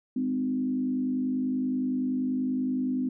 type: tone with frequency modulation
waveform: sine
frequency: 256.1 Hz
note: C4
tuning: 37 cents flat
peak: -25 dBFS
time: 0.16-3.09 s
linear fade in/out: 5 ms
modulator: 50.5 Hz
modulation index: 0.65
effects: none